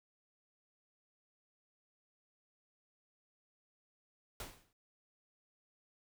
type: noise with exponential decay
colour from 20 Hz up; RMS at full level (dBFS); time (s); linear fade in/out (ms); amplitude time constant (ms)
pink; -42; 4.4-4.73; 2; 70
effects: none